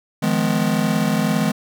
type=chord; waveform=square; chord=F half-diminished seventh; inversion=third; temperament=just; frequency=157.15 / 174.61 / 209.5 / 251.4 Hz; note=Eb3 / F3 / Ab3 / Cb4; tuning=+18 / 0 / +15 / +31 cents; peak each=-24 / -25 / -21 / -24 dBFS; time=0.22-1.52 s; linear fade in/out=10 ms; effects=none